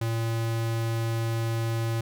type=tone; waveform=square; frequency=114.2 Hz; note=A#2; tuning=35 cents flat; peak=-26 dBFS; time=0.01-2.01 s; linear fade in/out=5 ms; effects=none